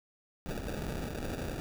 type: noise with sample-and-hold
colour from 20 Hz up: pink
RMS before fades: -37 dBFS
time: 0.46-1.6 s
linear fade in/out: 0 ms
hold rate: 1050 Hz
effects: none